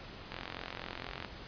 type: click train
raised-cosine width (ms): 0.3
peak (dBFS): -23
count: 42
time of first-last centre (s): 0.32-1.248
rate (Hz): 44.2
effects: pink hiss -48 dBFS RMS until 1.47 s + resampled to 11025 Hz